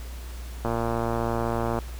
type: click train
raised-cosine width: 1 ms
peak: -13 dBFS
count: 133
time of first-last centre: 0.65-1.788 s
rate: 116 Hz
effects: added 60 Hz sine -34 dBFS peak until 1.99 s + pink hiss -46 dBFS RMS until 1.99 s